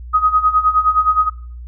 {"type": "tone with tremolo", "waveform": "sine", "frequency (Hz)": 1256, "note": "D#6", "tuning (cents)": 16, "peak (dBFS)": -8, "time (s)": [0.13, 1.3], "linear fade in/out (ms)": 20, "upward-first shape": "sine", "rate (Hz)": 9.6, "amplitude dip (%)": 80, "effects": ["noise-tail reverb RT60 0.5 s tail -19 dB re dry", "added 60 Hz sine -29 dBFS peak until 1.67 s"]}